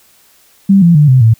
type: tone with pitch steps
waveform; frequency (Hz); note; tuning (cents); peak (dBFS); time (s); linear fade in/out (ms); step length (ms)
sine; 196 / 170.63 / 148.54 / 129.31 / 112.57; G3 / F3 / D3 / C3 / A2; 0 / -40 / +20 / -20 / +40; -3; 0.69-1.34; 10; 130
effects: white hiss -48 dBFS RMS until 1.39 s